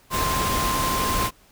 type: tone in noise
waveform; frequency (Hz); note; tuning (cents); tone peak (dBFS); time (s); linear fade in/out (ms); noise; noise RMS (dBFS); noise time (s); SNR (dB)
sine; 1046.5; C6; 0; -24; 0.1-1.31; 50; pink; -25; 0.1-1.31; -2
effects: pink hiss -56 dBFS RMS until 1.51 s